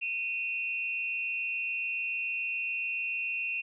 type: tone pair together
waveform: sine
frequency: 2500 / 2727 Hz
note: D#7 / F7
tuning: +8 / -42 cents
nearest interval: major second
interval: 150 cents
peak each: -33 / -33 dBFS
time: 0.01-3.62 s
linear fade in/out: 20 ms
effects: none